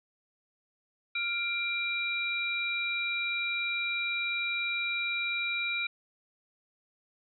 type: tone cluster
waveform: sine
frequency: 1393 / 2374 / 3835 Hz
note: F6 / D7 / A#7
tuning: -5 / +18 / +48 cents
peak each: -39 / -30 / -36 dBFS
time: 1.15-5.87 s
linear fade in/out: 5 ms
effects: none